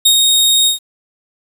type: tone with ADSR envelope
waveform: sawtooth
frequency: 3729 Hz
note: A#7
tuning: in tune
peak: -3 dBFS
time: 0.05-0.79 s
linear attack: 9 ms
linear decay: 84 ms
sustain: -3 dB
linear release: 120 ms
effects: 7-bit